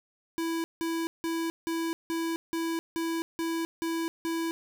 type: tone bursts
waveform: square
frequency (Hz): 330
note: E4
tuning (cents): +2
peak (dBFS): -29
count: 10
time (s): 0.38-4.51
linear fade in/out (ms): 0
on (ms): 260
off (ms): 170
effects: none